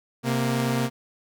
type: tone pair together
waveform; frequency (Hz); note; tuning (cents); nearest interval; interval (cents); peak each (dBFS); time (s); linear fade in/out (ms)
sawtooth; 130.81 / 233.3; C3 / A#3; 0 / +2; minor seventh; 1002; -21; 0.23-0.9; 50
effects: none